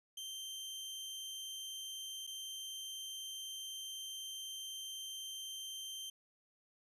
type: tone with dropouts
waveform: sawtooth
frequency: 3136 Hz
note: G7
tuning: in tune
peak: -40 dBFS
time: 0.17-6.1 s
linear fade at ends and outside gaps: 5 ms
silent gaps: 2.268-2.273 s
effects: resampled to 32000 Hz